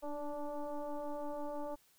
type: tone with frequency modulation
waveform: sine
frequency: 290 Hz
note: D4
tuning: 22 cents flat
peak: -37 dBFS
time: 0.02-1.76 s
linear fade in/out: 20 ms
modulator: 293 Hz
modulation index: 2.1
effects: white hiss -69 dBFS RMS until 1.98 s